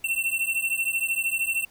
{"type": "beating tone pair", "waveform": "square", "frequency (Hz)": [2700, 2713], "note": ["E7", "E7"], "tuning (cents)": [41, 49], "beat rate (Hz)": 13, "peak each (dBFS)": [-27, -28], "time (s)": [0.04, 1.65], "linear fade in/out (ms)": 5, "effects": ["pink hiss -57 dBFS RMS until 1.7 s"]}